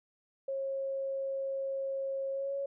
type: tone with pitch glide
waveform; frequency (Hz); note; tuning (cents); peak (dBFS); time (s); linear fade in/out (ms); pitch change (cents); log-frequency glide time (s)
sine; 542 to 554.7; C#5 to C#5; -39 to +1; -32; 0.48-2.66; 5; +40; 2.31-2.54
effects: none